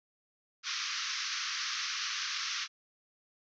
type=band-pass noise; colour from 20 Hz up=white; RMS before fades=-36 dBFS; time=0.63-2.68 s; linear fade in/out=50 ms; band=1100 to 6200 Hz; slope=96 dB/octave; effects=none